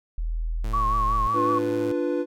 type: tone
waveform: sine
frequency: 40.76 Hz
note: E1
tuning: 19 cents flat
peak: -24 dBFS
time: 0.18-1.27 s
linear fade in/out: 0 ms
type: tone with pitch glide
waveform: sawtooth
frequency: 110 to 108.99 Hz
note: A2 to A2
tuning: 0 to -16 cents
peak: -30 dBFS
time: 0.64-1.92 s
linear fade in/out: 5 ms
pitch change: -16 cents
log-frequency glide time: 1.18-1.58 s
type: tone with vibrato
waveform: sine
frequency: 1108.7 Hz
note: C#6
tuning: in tune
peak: -21 dBFS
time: 0.73-1.59 s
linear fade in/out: 10 ms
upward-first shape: triangle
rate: 5.4 Hz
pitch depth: 71 cents each way
type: chord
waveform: triangle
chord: B diminished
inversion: first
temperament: equal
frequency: 293.7 / 349.2 / 493.9 Hz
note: D4 / F4 / B4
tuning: 0 / 0 / 0 cents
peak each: -25 dBFS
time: 1.33-2.26 s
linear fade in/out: 50 ms
effects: none